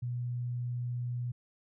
sine tone, 122.1 Hz, B2, 19 cents flat, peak -32 dBFS, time 0.02-1.32 s, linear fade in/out 10 ms, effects none

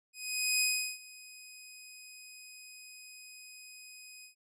15% pulse tone with ADSR envelope, 2506 Hz, D#7, 12 cents sharp, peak -19 dBFS, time 0.13-4.35 s, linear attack 480 ms, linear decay 370 ms, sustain -23 dB, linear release 110 ms, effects none

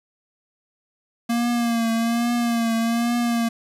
square tone with vibrato, 233.1 Hz, A#3, in tune, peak -20 dBFS, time 1.29-3.49 s, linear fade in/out 10 ms, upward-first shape triangle, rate 1.2 Hz, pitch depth 51 cents each way, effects resampled to 32000 Hz + 8-bit

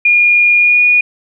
sine tone with pitch glide, 2427 to 2451 Hz, D#7 to D#7, -44 to -27 cents, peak -6 dBFS, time 0.05-1.01 s, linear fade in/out 5 ms, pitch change +17 cents, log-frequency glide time 0.58-0.82 s, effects none

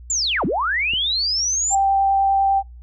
sine linear two-way sweep, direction down then up, 7459 to 140.1 to 7459 Hz, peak -18 dBFS, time 0.1-1.75 s, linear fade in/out 2 ms, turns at 0.45 s
click, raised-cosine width 3 ms, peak -22 dBFS, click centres 0.936 s
sine tone with vibrato, 784 Hz, G5, in tune, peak -14 dBFS, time 1.7-2.63 s, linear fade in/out 50 ms, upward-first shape triangle, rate 10 Hz, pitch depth 8 cents each way
effects noise-tail reverb RT60 0.3 s tail -26 dB re dry + added 60 Hz sine -37 dBFS peak until 2.82 s

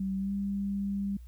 sine tone with pitch glide, 192.5 to 198.83 Hz, G3 to G3, -31 to +25 cents, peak -29 dBFS, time 0-1.17 s, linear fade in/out 5 ms, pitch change +56 cents, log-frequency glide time 0.18-0.32 s, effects added 60 Hz sine -44 dBFS peak until 1.27 s + white hiss -69 dBFS RMS until 1.27 s

